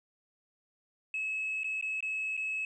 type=tone with dropouts; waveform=sine; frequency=2582 Hz; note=E7; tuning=37 cents flat; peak=-30 dBFS; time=1.14-2.65 s; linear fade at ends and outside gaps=2 ms; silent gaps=1.634-1.643 / 1.812-1.825 / 2.006-2.026 / 2.368-2.375 s; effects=tanh soft clip ceiling -28 dBFS